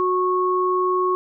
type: tone pair together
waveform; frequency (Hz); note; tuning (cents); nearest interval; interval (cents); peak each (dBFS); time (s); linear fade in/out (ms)
sine; 366.7 / 1100; F#4 / C#6; -15 / -14; octave + perfect fifth; 1901; -20; 0-1.15; 0
effects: none